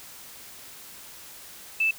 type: tone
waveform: sine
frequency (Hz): 2637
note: E7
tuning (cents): 0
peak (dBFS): -20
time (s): 1.8-1.91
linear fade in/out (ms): 5
effects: white hiss -45 dBFS RMS until 1.98 s